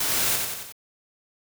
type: noise with echo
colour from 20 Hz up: white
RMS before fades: -25 dBFS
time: 0-0.36 s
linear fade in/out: 5 ms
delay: 91 ms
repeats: 4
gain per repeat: -4 dB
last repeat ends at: 0.724 s
effects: none